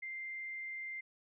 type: tone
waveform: sine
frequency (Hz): 2093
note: C7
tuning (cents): 0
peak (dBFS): -40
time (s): 0.02-1.01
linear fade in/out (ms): 10
effects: none